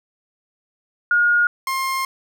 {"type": "tone pair in turn", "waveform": ["sine", "30% pulse"], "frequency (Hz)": [1431, 1062.5], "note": ["F6", "C6"], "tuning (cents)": [42, 26], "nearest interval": "perfect fourth", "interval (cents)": 516, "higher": "first", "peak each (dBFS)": [-13, -18], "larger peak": "first", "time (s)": [[1.11, 1.47], [1.67, 2.05]], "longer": "second", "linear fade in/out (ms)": 2, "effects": []}